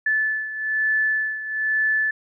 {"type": "beating tone pair", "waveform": "sine", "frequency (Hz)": [1741, 1742.1], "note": ["A6", "A6"], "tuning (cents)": [-19, -18], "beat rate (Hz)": 1.1, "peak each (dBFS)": [-21, -26], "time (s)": [0.06, 2.11], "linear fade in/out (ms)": 5, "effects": []}